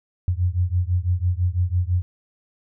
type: beating tone pair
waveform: sine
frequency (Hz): 87 / 93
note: F2 / F#2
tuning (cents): -6 / +9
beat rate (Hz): 6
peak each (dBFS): -21 / -22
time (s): 0.28-2.02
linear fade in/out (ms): 0
effects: none